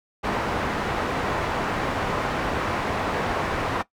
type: low-pass noise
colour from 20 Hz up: white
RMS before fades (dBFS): -26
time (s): 0.23-3.83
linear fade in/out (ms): 20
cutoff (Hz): 1200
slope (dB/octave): 12
effects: noise-tail reverb RT60 0.1 s tail -17 dB re dry